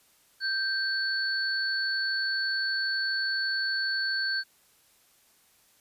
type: tone pair together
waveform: sine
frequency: 1568 / 4435 Hz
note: G6 / C#8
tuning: 0 / 0 cents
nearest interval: octave + tritone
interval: 1800 cents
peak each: -28 / -30 dBFS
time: 0.4-4.44 s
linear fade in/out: 50 ms
effects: white hiss -63 dBFS RMS until 5.8 s + resampled to 32000 Hz